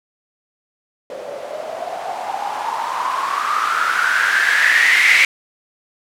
violet noise with low-pass filter sweep, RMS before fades -18 dBFS, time 1.1-5.25 s, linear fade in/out 2 ms, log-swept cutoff 520 to 2200 Hz, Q 8.2, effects none

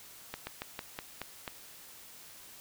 slowing click train, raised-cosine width 0.3 ms, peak -21 dBFS, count 7, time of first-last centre 0.34-1.478 s, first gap 130 ms, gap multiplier 1.15, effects white hiss -52 dBFS RMS until 2.6 s

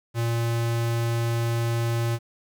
square tone, 116.54 Hz, A#2, in tune, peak -23 dBFS, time 0.14-2.19 s, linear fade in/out 50 ms, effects 9-bit

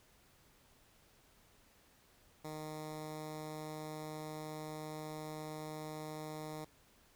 10% pulse tone with notch filter, 154.4 Hz, D#3, 13 cents flat, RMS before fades -45 dBFS, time 2.44-6.65 s, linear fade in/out 10 ms, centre 2700 Hz, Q 1.8, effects pink hiss -67 dBFS RMS until 7.15 s

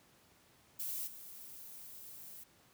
violet noise with level steps, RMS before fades -40 / -51 dBFS, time 0.79-2.44 s, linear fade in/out 10 ms, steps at 1.06 s, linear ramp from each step 20 ms, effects pink hiss -66 dBFS RMS until 2.73 s + high-pass 80 Hz 12 dB/octave

